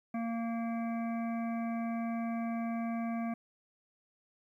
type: harmonic tone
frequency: 230.3 Hz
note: A#3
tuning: 21 cents flat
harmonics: 1 / 3 / 5 / 7 / 9 / 10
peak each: -33 / -40 / -47 / -53 / -54 / -52 dBFS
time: 0.14-3.34 s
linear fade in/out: 5 ms
effects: 12-bit